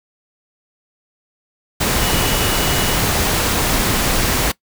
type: tone in noise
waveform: sine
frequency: 2928 Hz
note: F#7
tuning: 19 cents flat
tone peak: -27 dBFS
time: 2-2.95 s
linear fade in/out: 10 ms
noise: pink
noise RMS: -17 dBFS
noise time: 1.8-4.52 s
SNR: -13 dB
effects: noise-tail reverb RT60 0.1 s tail -21 dB re dry